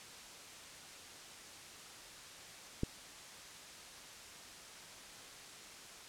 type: click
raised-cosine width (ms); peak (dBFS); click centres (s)
3; -20; 2.834
effects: white hiss -52 dBFS RMS until 6.08 s + low-pass 8000 Hz 12 dB/octave